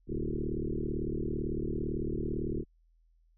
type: tone with frequency modulation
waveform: sine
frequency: 181.4 Hz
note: F#3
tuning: 34 cents flat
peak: -30 dBFS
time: 0.07-2.65 s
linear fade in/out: 50 ms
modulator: 37.9 Hz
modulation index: 5.7
effects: added 41 Hz sine -63 dBFS peak until 3.37 s